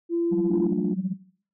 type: tone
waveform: sine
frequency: 339.6 Hz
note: F4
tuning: 48 cents flat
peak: -21 dBFS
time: 0.09-0.72 s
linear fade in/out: 50 ms
type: tone with tremolo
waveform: sine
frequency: 187.4 Hz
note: F#3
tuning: 22 cents sharp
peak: -20 dBFS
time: 0.31-1.14 s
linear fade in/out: 20 ms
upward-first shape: sine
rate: 15 Hz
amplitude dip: 80%
type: chord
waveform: sine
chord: D minor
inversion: second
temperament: just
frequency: 220.2 / 293.7 / 352.4 Hz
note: A3 / D4 / F4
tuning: +2 / 0 / +16 cents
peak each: -29 / -27 / -29 dBFS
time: 0.49-0.94 s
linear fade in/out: 10 ms
effects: noise-tail reverb RT60 0.5 s tail -18 dB re dry + tanh soft clip ceiling -14 dBFS